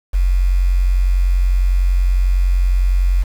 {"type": "tone with quantisation", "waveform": "sine", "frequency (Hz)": 45.41, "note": "F#1", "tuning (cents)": -32, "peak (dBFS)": -11, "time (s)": [0.13, 3.24], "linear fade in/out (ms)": 20, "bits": 6, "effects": []}